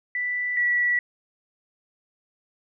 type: tone pair in turn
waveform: sine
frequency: 1975.5 / 1947.2 Hz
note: B6 / B6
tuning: 0 / -25 cents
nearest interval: unison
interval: 25 cents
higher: first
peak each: -24 / -19 dBFS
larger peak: second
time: 0.15-0.57 / 0.57-0.99 s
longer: neither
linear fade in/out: 2 ms
effects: none